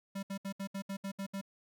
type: tone bursts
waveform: square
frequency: 196 Hz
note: G3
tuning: in tune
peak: -37 dBFS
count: 9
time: 0.15-1.414 s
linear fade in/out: 10 ms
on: 80 ms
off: 68 ms
effects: none